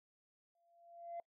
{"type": "tone with exponential growth", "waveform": "sine", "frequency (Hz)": 685, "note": "F5", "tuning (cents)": -34, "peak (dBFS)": -39, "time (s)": [0.55, 1.2], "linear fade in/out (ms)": 2, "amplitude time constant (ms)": 140, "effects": ["noise-tail reverb RT60 0.1 s tail -25 dB re dry", "tanh soft clip ceiling -39 dBFS"]}